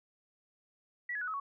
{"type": "tone with pitch steps", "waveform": "sine", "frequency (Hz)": [1944, 1692.4, 1473.3, 1282.6, 1116.5], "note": ["B6", "G#6", "F#6", "E6", "C#6"], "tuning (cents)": [-28, 32, -8, -48, 12], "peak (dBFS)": -34, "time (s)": [1.09, 1.4], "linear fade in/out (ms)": 5, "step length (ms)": 62, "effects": []}